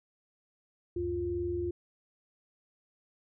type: tone cluster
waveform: sine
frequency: 73.1 / 95.2 / 349.9 Hz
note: D2 / F#2 / F4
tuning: -7 / +50 / +3 cents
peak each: -40 / -40 / -31 dBFS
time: 0.96-1.71 s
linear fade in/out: 5 ms
effects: none